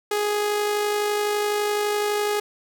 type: tone with amplitude modulation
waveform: sawtooth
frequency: 415.9 Hz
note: G#4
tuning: 2 cents sharp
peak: -16 dBFS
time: 0.11-2.4 s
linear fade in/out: 5 ms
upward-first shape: sine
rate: 51.9 Hz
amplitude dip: 30%
effects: none